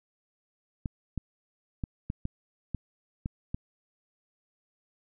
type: clicks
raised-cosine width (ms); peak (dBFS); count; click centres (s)
5; -19; 8; 0.858 / 1.177 / 1.838 / 2.101 / 2.254 / 2.747 / 3.259 / 3.545
effects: none